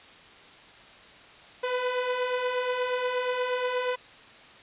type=beating tone pair; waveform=sawtooth; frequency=492.9 / 501.3 Hz; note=B4 / B4; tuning=-3 / +26 cents; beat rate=8.4 Hz; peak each=-30 / -23 dBFS; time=1.63-3.96 s; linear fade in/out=10 ms; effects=white hiss -50 dBFS RMS until 4.62 s + resampled to 8000 Hz